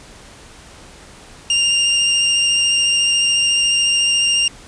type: tone with vibrato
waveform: sawtooth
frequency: 2800 Hz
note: F7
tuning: 4 cents sharp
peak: -10 dBFS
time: 1.5-4.48 s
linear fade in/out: 2 ms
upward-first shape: sine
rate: 14 Hz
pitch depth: 11 cents each way
effects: pink hiss -41 dBFS RMS until 4.67 s + resampled to 22050 Hz